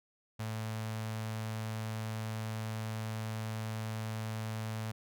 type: tone with notch filter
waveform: sawtooth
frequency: 110 Hz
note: A2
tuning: in tune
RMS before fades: -38 dBFS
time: 0.39-4.92 s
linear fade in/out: 10 ms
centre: 350 Hz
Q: 1.5
effects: none